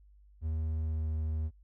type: tone with pitch glide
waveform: triangle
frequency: 79 to 78.32 Hz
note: D#2 to D#2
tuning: +27 to +12 cents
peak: -28 dBFS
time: 0.41-1.51 s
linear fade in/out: 50 ms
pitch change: -15 cents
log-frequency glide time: 0.86-1.06 s
effects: added 50 Hz sine -56 dBFS peak until 1.63 s